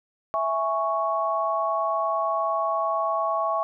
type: chord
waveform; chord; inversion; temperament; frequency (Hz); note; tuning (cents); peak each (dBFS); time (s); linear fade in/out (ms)
sine; C# minor; first; equal; 659.3 / 830.6 / 1108.7; E5 / G#5 / C#6; 0 / 0 / 0; -26 / -30 / -25; 0.34-3.63; 0
effects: none